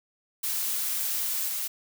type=noise with level steps; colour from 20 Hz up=blue; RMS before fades=-29 / -31 dBFS; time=0.43-1.68 s; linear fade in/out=10 ms; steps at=1.48 s; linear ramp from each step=2 ms; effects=none